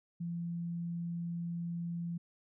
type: tone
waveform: sine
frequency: 170.6 Hz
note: F3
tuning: 40 cents flat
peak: -35 dBFS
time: 0.2-2.18 s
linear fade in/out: 10 ms
effects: none